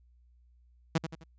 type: tone with echo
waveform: sawtooth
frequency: 162.2 Hz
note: E3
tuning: 28 cents flat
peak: -20 dBFS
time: 0.95-0.98 s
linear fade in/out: 5 ms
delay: 86 ms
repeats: 3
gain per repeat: -8 dB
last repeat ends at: 1.238 s
effects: added 60 Hz sine -59 dBFS peak until 1.38 s + resampled to 16000 Hz